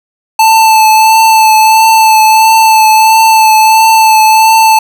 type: tone with vibrato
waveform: square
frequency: 880 Hz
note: A5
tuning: in tune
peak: -3 dBFS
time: 0.39-4.79 s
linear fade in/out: 5 ms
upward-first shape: triangle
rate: 1.5 Hz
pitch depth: 23 cents each way
effects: none